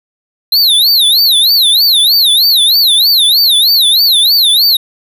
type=tone with vibrato; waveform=square; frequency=3993 Hz; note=B7; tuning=18 cents sharp; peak=-6 dBFS; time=0.52-4.77 s; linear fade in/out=5 ms; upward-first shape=sine; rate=3.2 Hz; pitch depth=250 cents each way; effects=none